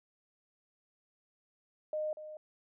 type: tone with echo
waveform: sine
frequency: 614 Hz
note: D#5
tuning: 23 cents flat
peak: -32 dBFS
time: 1.93-2.13 s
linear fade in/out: 2 ms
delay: 240 ms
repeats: 1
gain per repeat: -11 dB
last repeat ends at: 2.37 s
effects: none